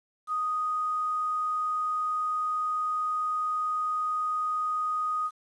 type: tone with quantisation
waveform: sine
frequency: 1244.5 Hz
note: D#6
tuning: in tune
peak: -26 dBFS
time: 0.27-5.31 s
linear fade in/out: 50 ms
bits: 9
effects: resampled to 24000 Hz